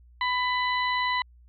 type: harmonic tone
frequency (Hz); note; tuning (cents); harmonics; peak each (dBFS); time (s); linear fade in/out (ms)
997; B5; +16; 1 / 2 / 3 / 4; -26 / -28 / -36 / -34; 0.21-1.22; 2
effects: added 60 Hz sine -51 dBFS peak until 1.48 s